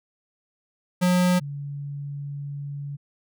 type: tone pair in turn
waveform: square / sine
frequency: 180 / 142.46 Hz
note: F#3 / C#3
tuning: -47 / +48 cents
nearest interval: major third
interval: 405 cents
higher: first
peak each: -18 / -30 dBFS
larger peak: first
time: 1.01-1.4 / 1.4-2.97 s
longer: second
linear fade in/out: 20 ms
effects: none